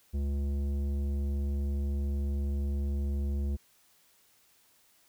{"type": "tone with tanh clipping", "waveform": "sine", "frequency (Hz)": 70.5, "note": "C#2", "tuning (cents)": 30, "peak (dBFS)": -30, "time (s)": [0.13, 3.57], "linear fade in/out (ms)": 20, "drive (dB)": 12, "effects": ["white hiss -65 dBFS RMS until 5.08 s"]}